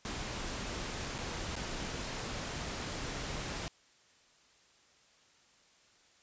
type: noise with dropouts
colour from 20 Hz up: pink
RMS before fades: -39 dBFS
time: 0.05-3.68 s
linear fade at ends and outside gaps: 0 ms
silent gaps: 1.181-1.186 / 1.555-1.564 s
effects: white hiss -65 dBFS RMS until 6.22 s + resampled to 16000 Hz